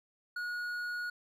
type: tone with hard clipping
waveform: triangle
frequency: 1450 Hz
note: F#6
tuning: 35 cents flat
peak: -36 dBFS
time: 0.36-1.1 s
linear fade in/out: 5 ms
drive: 9 dB
effects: none